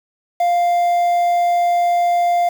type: tone with quantisation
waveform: triangle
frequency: 698.5 Hz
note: F5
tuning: in tune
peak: -11 dBFS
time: 0.4-2.49 s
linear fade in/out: 5 ms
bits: 6
effects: none